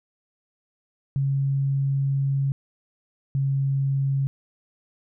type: tone pair in turn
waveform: sine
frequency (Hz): 137.5 / 136.91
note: C#3 / C#3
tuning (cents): -14 / -21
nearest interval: unison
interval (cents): 7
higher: first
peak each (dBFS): -20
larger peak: neither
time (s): 1.16-2.52 / 3.35-4.27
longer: first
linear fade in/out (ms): 0
effects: none